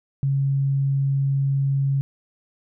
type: tone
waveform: sine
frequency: 137.6 Hz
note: C#3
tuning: 12 cents flat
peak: -18 dBFS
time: 0.23-2.01 s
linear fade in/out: 0 ms
effects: none